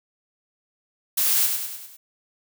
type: noise with echo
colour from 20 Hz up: blue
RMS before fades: -21 dBFS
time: 1.17-1.47 s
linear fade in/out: 10 ms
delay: 100 ms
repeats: 5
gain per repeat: -5 dB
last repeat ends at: 1.97 s
effects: none